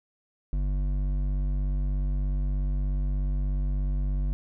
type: tone with hard clipping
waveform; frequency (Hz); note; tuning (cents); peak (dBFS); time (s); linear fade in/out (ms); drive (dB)
triangle; 48.38; G1; -22; -26; 0.53-4.33; 0; 13
effects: none